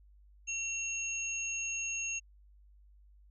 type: tone pair together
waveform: sine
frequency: 2730 / 6514 Hz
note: F7 / G#8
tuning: -40 / -34 cents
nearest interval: octave + minor third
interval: 1506 cents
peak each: -36 / -37 dBFS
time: 0.47-2.2 s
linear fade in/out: 20 ms
effects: added 50 Hz sine -57 dBFS peak until 3.3 s